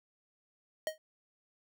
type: tone with exponential decay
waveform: square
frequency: 626 Hz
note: D#5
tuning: 10 cents sharp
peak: -29 dBFS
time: 0.87-0.98 s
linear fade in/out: 1 ms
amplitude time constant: 23 ms
effects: none